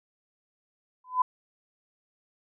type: tone with exponential growth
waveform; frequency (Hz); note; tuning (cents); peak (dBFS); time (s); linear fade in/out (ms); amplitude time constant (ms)
sine; 1008; B5; +35; -16; 1.04-1.22; 5; 37
effects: none